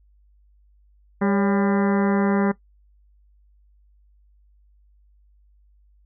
harmonic tone with a mistuned harmonic, 199.8 Hz, G3, 33 cents sharp, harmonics 1 / 2 / 3 / 4 / 5 / 6 / 7 / 8 / 9 / 10, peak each -19 / -25 / -29 / -31 / -33 / -35 / -36 / -37 / -38 / -39 dBFS, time 1.21-2.52 s, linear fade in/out 10 ms, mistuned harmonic 3, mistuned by -88 cents, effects noise-tail reverb RT60 0.1 s tail -17 dB re dry + added 50 Hz sine -54 dBFS peak until 6.05 s

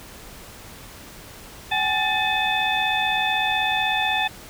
sine tone cluster, 763 / 839 / 1767 / 2550 / 3535 Hz, G5 / G#5 / A6 / D#7 / A7, -47 / +17 / +7 / +42 / +7 cents, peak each -26 dBFS, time 1.71-4.28 s, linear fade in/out 10 ms, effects pink hiss -42 dBFS RMS until 4.49 s

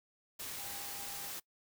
sine tone in noise, 802 Hz, G5, 39 cents sharp, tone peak -53 dBFS, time 0.58-1.31 s, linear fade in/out 10 ms, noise white, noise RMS -43 dBFS, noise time 0.39-1.4 s, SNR -13 dB, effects noise-tail reverb RT60 0.1 s tail -22 dB re dry

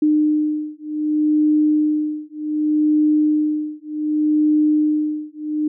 sine beating tone pair, 303.2 / 303.86 Hz, D#4 / D#4, -45 / -41 cents, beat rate 0.66 Hz, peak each -18 dBFS, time 0.02-5.68 s, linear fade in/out 5 ms, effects none

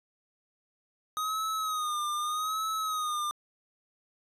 square tone with vibrato, 1247 Hz, D#6, 3 cents sharp, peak -30 dBFS, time 1.17-3.31 s, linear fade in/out 0 ms, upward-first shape sine, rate 0.82 Hz, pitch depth 69 cents each way, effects resampled to 32000 Hz

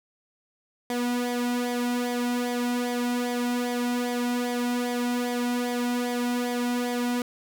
sawtooth tone with flanger, 243.7 Hz, B3, 23 cents flat, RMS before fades -27 dBFS, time 0.9-7.22 s, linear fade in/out 2 ms, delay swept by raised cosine 0.72 to 1.82 ms, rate 2.5 Hz, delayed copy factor -0.7, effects none

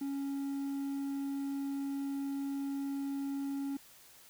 triangle tone, 277.2 Hz, C#4, in tune, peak -32 dBFS, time 0.01-3.77 s, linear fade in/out 5 ms, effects white hiss -58 dBFS RMS until 4.29 s

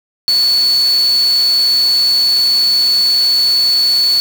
sine tone in noise, 4435 Hz, C#8, in tune, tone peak -9 dBFS, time 0.28-4.2 s, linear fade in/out 0 ms, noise white, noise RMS -27 dBFS, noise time 0.28-4.2 s, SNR +15 dB, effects none

